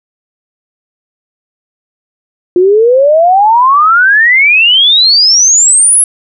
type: exponential sweep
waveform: sine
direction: up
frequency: 349.2 to 11000 Hz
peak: -3 dBFS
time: 2.56-6.04 s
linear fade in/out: 2 ms
effects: none